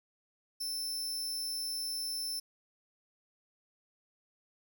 sawtooth tone, 5320 Hz, E8, 15 cents sharp, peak -32 dBFS, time 0.6-2.4 s, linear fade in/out 10 ms, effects 11-bit

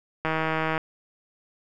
click train, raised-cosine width 0.5 ms, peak -11 dBFS, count 85, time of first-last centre 0.25-0.778 s, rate 159 Hz, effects none

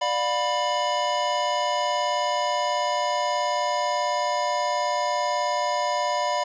square chord, B diminished, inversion first, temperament just, 592.7 / 711.2 / 987.8 Hz, D5 / F5 / B5, +16 / +31 / 0 cents, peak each -28 / -29 / -26 dBFS, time 0.01-6.44 s, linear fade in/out 10 ms, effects resampled to 16000 Hz + 10-bit

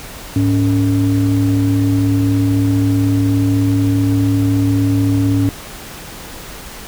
triangle ring-modulated tone, 87.5 Hz, F2, 4 cents sharp, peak -6 dBFS, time 0.36-5.49 s, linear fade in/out 0 ms, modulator 193 Hz, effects pink hiss -32 dBFS RMS until 6.87 s

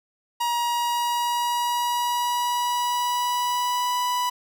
45% pulse tone with pitch glide, 952 to 986.7 Hz, A#5 to B5, +36 to -2 cents, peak -22 dBFS, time 0.4-4.3 s, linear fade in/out 10 ms, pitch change +62 cents, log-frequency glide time 0.6-3.98 s, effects none

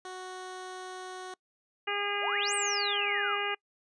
15% pulse tone, 370 Hz, F#4, in tune, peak -33 dBFS, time 0.05-1.34 s, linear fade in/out 2 ms
harmonic tone, 407.2 Hz, G#4, 34 cents flat, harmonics 1 / 2 / 3 / 4 / 5 / 6 / 7, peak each -37 / -37 / -37 / -37 / -37 / -37 / -37 dBFS, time 1.87-3.55 s, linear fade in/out 10 ms
sine exponential two-way sweep, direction up then down, 516 to 8830 to 1106 Hz, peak -31 dBFS, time 2.21-3.38 s, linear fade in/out 50 ms, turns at 2.54 s
effects noise-tail reverb RT60 0.1 s tail -25 dB re dry + resampled to 22050 Hz

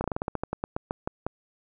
slowing click train, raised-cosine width 1 ms, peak -14 dBFS, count 15, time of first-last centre 0.01-1.266 s, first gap 31 ms, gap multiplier 1.15, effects none

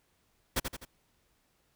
pink noise with echo, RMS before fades -28 dBFS, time 0.56-0.6 s, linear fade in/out 10 ms, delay 84 ms, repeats 3, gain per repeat -6 dB, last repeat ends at 0.852 s, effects pink hiss -72 dBFS RMS until 1.75 s

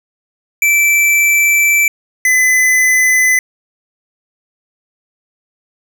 square tone pair in turn, 2328 / 2017 Hz, D7 / B6, -16 / +36 cents, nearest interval major second, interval 248 cents, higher first, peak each -9 dBFS, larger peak neither, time 0.62-1.88 / 2.25-3.39 s, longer first, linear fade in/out 2 ms, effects none

